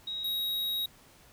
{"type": "tone pair in turn", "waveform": ["sine", "square"], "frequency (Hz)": [3804, 3804], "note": ["A#7", "A#7"], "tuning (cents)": [34, 34], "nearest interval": "unison", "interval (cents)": 0, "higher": "neither", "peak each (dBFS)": [-33, -30], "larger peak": "second", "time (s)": [[0.07, 0.24], [0.24, 0.86]], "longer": "second", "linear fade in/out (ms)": 5, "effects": ["pink hiss -58 dBFS RMS until 1.32 s"]}